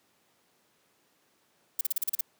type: noise bursts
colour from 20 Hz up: violet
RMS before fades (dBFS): -27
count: 8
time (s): 1.79-2.209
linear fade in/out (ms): 5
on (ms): 20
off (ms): 37
effects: pink hiss -68 dBFS RMS until 2.39 s + high-pass 200 Hz 12 dB/octave